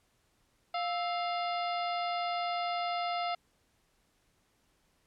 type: harmonic tone with a mistuned harmonic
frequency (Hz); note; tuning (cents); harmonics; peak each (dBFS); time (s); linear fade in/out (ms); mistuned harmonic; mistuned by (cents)
701; F5; +6; 1 / 2 / 3 / 4 / 5 / 6 / 7; -32 / -38 / -42 / -44 / -46 / -48 / -49; 0.74-3.35; 5; 2; -110
effects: pink hiss -72 dBFS RMS until 5.06 s + low-pass 12000 Hz 12 dB/octave